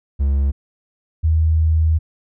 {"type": "tone pair in turn", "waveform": ["triangle", "sine"], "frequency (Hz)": [69.3, 79.73], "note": ["C#2", "D#2"], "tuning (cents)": [0, 43], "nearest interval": "major second", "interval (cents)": 243, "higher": "second", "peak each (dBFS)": -12, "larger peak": "neither", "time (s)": [[0.19, 0.52], [1.23, 1.99]], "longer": "second", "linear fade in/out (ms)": 20, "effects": []}